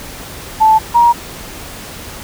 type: tone pair in turn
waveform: sine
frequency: 876 / 946.3 Hz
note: A5 / A#5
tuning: -8 / +26 cents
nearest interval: minor second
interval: 134 cents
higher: second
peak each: -5 dBFS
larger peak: neither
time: 0.6-0.79 / 0.94-1.13 s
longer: neither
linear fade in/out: 20 ms
effects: pink hiss -30 dBFS RMS until 2.23 s